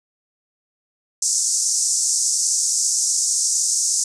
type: band-pass noise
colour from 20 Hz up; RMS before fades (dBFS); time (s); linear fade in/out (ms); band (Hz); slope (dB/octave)
pink; -20; 1.22-4.04; 5; 5600 to 8700; 48
effects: none